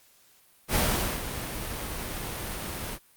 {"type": "noise with ADSR envelope", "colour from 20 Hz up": "pink", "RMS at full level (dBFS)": -23, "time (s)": [0.68, 2.99], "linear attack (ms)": 75, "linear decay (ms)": 470, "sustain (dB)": -11, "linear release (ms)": 55, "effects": ["white hiss -60 dBFS RMS until 3.16 s", "Opus 48 kbps"]}